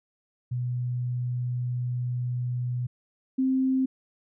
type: tone pair in turn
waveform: sine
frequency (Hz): 123.47 / 262.3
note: B2 / C4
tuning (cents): 0 / +4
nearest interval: octave + minor second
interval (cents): 1304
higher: second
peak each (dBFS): -26 / -21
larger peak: second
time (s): 0.51-2.87 / 3.38-3.86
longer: first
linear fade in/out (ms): 10
effects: none